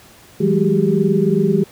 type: tone cluster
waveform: sine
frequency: 162.5 / 190.3 / 208.5 / 381.3 / 404 Hz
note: E3 / F#3 / G#3 / G4 / G#4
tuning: -24 / +49 / +7 / -48 / -48 cents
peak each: -19 dBFS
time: 0.4-1.64 s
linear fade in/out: 10 ms
effects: pink hiss -45 dBFS RMS until 1.71 s + high-pass 60 Hz 12 dB/octave